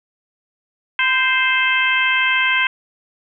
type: harmonic tone with a mistuned harmonic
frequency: 523.3 Hz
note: C5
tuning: in tune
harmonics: 2 / 3 / 4 / 5 / 6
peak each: -23 / -19 / -19 / -20 / -24 dBFS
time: 0.99-2.67 s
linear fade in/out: 2 ms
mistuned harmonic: 2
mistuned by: -39 cents
effects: none